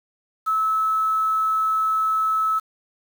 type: tone with quantisation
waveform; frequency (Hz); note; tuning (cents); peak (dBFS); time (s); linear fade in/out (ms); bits
sine; 1300; E6; -24; -18; 0.46-2.6; 20; 7
effects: none